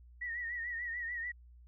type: tone with vibrato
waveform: sine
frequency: 1900 Hz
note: A#6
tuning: 33 cents sharp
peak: -36 dBFS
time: 0.21-1.32 s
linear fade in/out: 10 ms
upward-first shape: triangle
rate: 6.8 Hz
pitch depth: 84 cents each way
effects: added 60 Hz sine -54 dBFS peak until 1.67 s